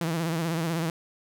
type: tone with vibrato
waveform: sawtooth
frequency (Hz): 164.81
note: E3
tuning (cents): 0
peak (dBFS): -22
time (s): 0.01-0.9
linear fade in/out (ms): 2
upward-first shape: sine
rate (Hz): 16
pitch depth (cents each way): 77
effects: none